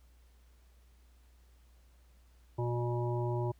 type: harmonic tone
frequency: 120.5 Hz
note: B2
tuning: 42 cents flat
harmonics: 1 / 3 / 5 / 7 / 8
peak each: -32 / -36 / -42 / -44 / -43 dBFS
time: 2.58-3.52 s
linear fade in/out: 10 ms
effects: added 60 Hz sine -59 dBFS peak until 3.59 s + pink hiss -71 dBFS RMS until 3.59 s